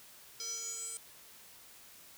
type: tone with band-pass filter sweep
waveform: square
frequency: 455.3 Hz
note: A#4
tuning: 41 cents flat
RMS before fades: -41 dBFS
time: 0.4-0.97 s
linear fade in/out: 0 ms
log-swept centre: 5400 to 8600 Hz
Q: 9.7
effects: white hiss -56 dBFS RMS until 2.17 s